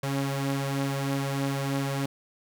sawtooth tone pair together, 138.59 / 274 Hz, C#3 / C#4, 0 / -20 cents, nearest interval octave, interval 1180 cents, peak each -24 / -28 dBFS, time 0.03-2.06 s, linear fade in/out 5 ms, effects none

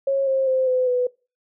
sine tone with pitch steps, 546 / 533.2 / 520.7 / 508.6 / 496.7 Hz, C#5 / C5 / C5 / C5 / B4, -26 / +33 / -8 / -49 / +10 cents, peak -17 dBFS, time 0.07-1.07 s, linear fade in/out 5 ms, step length 200 ms, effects noise-tail reverb RT60 0.3 s tail -23 dB re dry

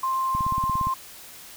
sine tone, 1052 Hz, C6, 9 cents sharp, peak -22 dBFS, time 0.03-0.94 s, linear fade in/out 5 ms
click train, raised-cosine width 5 ms, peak -19 dBFS, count 10, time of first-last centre 0.35-0.87 s, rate 17.3 Hz
effects white hiss -44 dBFS RMS until 1.56 s

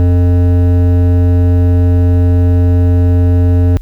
sine tone with hard clipping, 88.3 Hz, F2, 20 cents sharp, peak -8 dBFS, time 0-3.77 s, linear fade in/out 0 ms, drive 12 dB, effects added 41 Hz sine -23 dBFS peak until 3.81 s + white hiss -53 dBFS RMS until 3.81 s

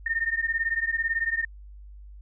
sine beating tone pair, 1816 / 1834 Hz, A#6 / A#6, -46 / -29 cents, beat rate 18 Hz, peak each -27 dBFS, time 0.06-1.45 s, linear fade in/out 5 ms, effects added 50 Hz sine -42 dBFS peak until 2.21 s

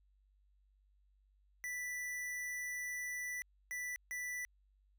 square tone bursts at uneven times, 1975.5 Hz, B6, in tune, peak -40 dBFS, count 3, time 1.64-3.42 / 3.71-3.96 / 4.11-4.45 s, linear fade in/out 0 ms, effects added 49 Hz sine -68 dBFS peak until 4.98 s

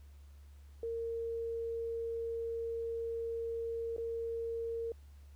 sine tone with dropouts, 460 Hz, A#4, 23 cents flat, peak -35 dBFS, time 0.83-4.92 s, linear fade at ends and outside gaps 2 ms, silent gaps 3.965-3.98 s, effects added 71 Hz sine -52 dBFS peak until 5.35 s + pink hiss -70 dBFS RMS until 5.35 s

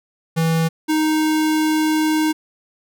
square tone pair in turn, 163.2 / 311.1 Hz, E3 / D#4, -17 / 0 cents, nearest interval major seventh, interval 1117 cents, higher second, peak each -16 dBFS, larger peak neither, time 0.36-0.69 / 0.88-2.33 s, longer second, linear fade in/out 20 ms, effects none

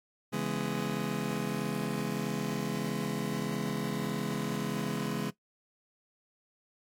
30% pulse chord, C# minor seventh, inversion none, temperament just, 138.59 / 166.31 / 207.9 / 249.5 Hz, C#3 / E3 / G#3 / B3, 0 / +16 / +2 / +18 cents, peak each -35 / -35 / -32 / -36 dBFS, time 0.32-5.31 s, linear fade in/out 20 ms, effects noise-tail reverb RT60 0.1 s tail -17 dB re dry + AAC 64 kbps

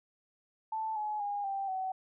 sine tone with pitch steps, 880 / 847.1 / 815.4 / 784.9 / 755.5 Hz, A5 / G#5 / G#5 / G5 / F#5, 0 / +34 / -32 / +2 / +36 cents, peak -32 dBFS, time 0.72-1.92 s, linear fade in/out 5 ms, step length 240 ms, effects none

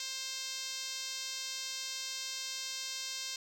5% pulse tone with band-pass filter, 527 Hz, C5, 12 cents sharp, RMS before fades -40 dBFS, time 0-3.36 s, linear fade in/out 2 ms, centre 5600 Hz, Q 1, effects none

